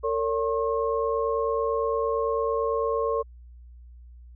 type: tone cluster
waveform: sine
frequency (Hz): 455.1 / 564 / 1077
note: A#4 / C#5 / C6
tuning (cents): -42 / +30 / +50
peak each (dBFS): -25 / -29 / -29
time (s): 0.03-3.23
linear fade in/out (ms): 20
effects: added 60 Hz sine -44 dBFS peak until 4.35 s